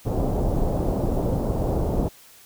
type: low-pass noise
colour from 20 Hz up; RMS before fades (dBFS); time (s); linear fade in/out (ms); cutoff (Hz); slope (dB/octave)
pink; -23; 0.05-2.09; 20; 730; 24
effects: white hiss -50 dBFS RMS until 2.45 s